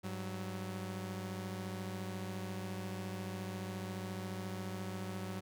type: tone pair together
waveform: sawtooth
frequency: 100.41 / 186.5 Hz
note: G2 / F#3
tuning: +42 / +14 cents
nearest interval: major seventh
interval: 1072 cents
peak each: -39 / -38 dBFS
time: 0.03-5.41 s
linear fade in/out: 20 ms
effects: none